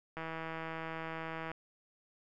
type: click train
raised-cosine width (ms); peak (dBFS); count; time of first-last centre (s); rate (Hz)
0.5; -26; 219; 0.17-1.516; 162
effects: none